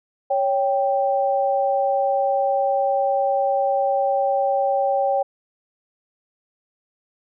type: tone pair together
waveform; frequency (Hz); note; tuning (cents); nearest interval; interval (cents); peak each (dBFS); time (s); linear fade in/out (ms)
sine; 555.1 / 785; C#5 / G5; +2 / +2; tritone; 600; -20; 0.3-5.23; 10
effects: none